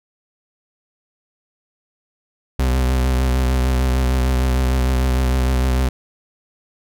40% pulse tone with vibrato, 64 Hz, C2, 38 cents flat, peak -14 dBFS, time 2.59-5.89 s, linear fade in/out 5 ms, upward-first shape triangle, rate 6.6 Hz, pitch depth 43 cents each way, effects none

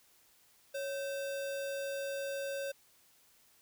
sine tone with sample-and-hold, 554 Hz, C#5, 1 cent flat, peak -35 dBFS, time 0.74-2.72 s, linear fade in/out 10 ms, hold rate 2100 Hz, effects white hiss -66 dBFS RMS until 3.61 s

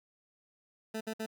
20% pulse tone bursts, 220 Hz, A3, in tune, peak -30 dBFS, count 3, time 0.94-1.263 s, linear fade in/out 10 ms, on 69 ms, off 58 ms, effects 12-bit

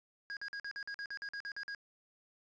square tone bursts, 1639 Hz, G#6, 23 cents flat, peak -40 dBFS, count 13, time 0.3-1.748 s, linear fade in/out 0 ms, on 68 ms, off 47 ms, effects resampled to 16000 Hz + 11-bit

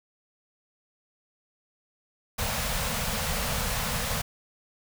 pink band-stop noise, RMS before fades -29 dBFS, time 2.38-4.22 s, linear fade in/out 10 ms, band 240 to 450 Hz, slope 96 dB/octave, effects none

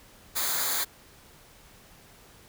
white noise with comb filter, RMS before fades -28 dBFS, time 0.35-0.85 s, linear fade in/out 20 ms, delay 0.36 ms, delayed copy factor -0.7, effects pink hiss -54 dBFS RMS until 2.48 s

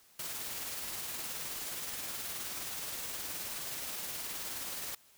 white noise with tremolo, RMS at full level -39 dBFS, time 0.19-4.95 s, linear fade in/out 5 ms, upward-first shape sine, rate 19 Hz, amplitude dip 25%, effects white hiss -63 dBFS RMS until 5.17 s

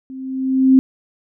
sine tone with level ramp, 263 Hz, C4, 9 cents sharp, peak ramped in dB -30 to -5 dBFS, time 0.1-0.79 s, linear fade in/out 0 ms, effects none

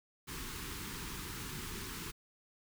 pink band-stop noise, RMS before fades -43 dBFS, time 0.27-2.12 s, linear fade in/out 20 ms, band 430 to 920 Hz, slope 48 dB/octave, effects none

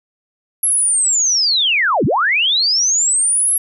sine linear two-way sweep, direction down then up, 11330 to 101.2 to 11330 Hz, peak -12 dBFS, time 0.63-3.58 s, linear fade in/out 5 ms, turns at 2.05 s, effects none

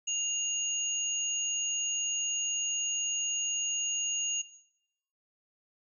sine tone pair together, 2802 / 6682 Hz, F7 / G#8, +5 / +10 cents, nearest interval octave + minor third, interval 1505 cents, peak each -34 / -31 dBFS, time 0.07-4.42 s, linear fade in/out 10 ms, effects noise-tail reverb RT60 0.8 s tail -17 dB re dry

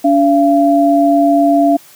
sine tone pair together, 286.7 / 682 Hz, D4 / F5, -42 / -41 cents, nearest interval octave + minor third, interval 1501 cents, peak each -10 dBFS, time 0.04-1.77 s, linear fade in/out 10 ms, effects white hiss -42 dBFS RMS until 1.95 s + high-pass 100 Hz 12 dB/octave

